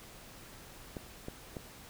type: clicks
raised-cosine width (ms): 2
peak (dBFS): -26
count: 3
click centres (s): 0.968 / 1.284 / 1.568
effects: pink hiss -52 dBFS RMS until 1.89 s